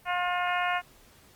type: harmonic tone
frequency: 356.5 Hz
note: F4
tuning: 36 cents sharp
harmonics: 2 / 3 / 4 / 5 / 6 / 7 / 8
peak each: -29 / -32 / -32 / -35 / -36 / -37 / -39 dBFS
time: 0.05-0.82 s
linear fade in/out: 50 ms
effects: pink hiss -57 dBFS RMS until 1.35 s + Opus 32 kbps